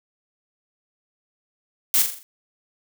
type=noise with echo; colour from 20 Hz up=blue; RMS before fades=-18 dBFS; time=1.94-2.02 s; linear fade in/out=0 ms; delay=42 ms; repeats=5; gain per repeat=-6 dB; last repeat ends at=2.23 s; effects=none